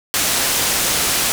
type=low-pass noise; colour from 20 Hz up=white; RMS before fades=-18 dBFS; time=0.14-1.32 s; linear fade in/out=0 ms; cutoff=11000 Hz; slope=12 dB/octave; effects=none